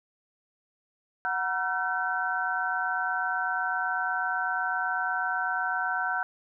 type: tone cluster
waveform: sine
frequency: 739 / 954 / 1360 / 1528 Hz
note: F#5 / A#5 / F6 / G6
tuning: -2 / +40 / -46 / -45 cents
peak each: -32 / -34 / -33 / -29 dBFS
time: 1.25-6.23 s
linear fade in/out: 0 ms
effects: none